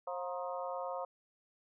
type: harmonic tone with a mistuned harmonic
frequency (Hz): 178.1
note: F3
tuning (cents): +34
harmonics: 3 / 4 / 5 / 6 / 7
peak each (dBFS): -40 / -42 / -44 / -46 / -47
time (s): 0.07-1.05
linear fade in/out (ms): 5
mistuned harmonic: 5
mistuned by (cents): +93
effects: none